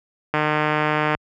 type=click train; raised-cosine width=0.5 ms; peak=-5 dBFS; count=124; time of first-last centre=0.34-1.149 s; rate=152 Hz; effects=high-pass 60 Hz 12 dB/octave